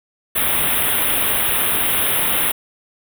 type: band-stop noise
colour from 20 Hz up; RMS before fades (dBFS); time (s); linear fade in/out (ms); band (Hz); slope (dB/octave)
white; -18; 0.35-2.52; 10; 3700 to 9100; 96
effects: none